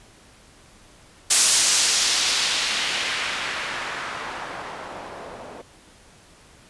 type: noise with low-pass filter sweep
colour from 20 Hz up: blue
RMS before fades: -24 dBFS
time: 1.3-5.62 s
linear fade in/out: 10 ms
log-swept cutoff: 8400 to 540 Hz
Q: 1.1
effects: pink hiss -51 dBFS RMS until 6.69 s + resampled to 24000 Hz